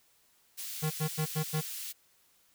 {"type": "high-pass noise", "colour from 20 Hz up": "white", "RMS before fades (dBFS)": -40, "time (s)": [0.57, 1.93], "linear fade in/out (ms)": 20, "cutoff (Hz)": 2600, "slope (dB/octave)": 12}
{"type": "tone bursts", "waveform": "square", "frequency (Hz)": 155.2, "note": "D#3", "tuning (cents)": -4, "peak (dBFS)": -29, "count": 5, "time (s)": [0.82, 1.615], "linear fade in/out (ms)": 20, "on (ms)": 87, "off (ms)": 90}
{"effects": ["white hiss -67 dBFS RMS until 2.54 s"]}